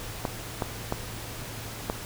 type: clicks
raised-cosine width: 1 ms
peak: -12 dBFS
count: 4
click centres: 0.252 / 0.622 / 0.924 / 1.899 s
effects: added 111 Hz sine -42 dBFS peak until 2.05 s + pink hiss -39 dBFS RMS until 2.05 s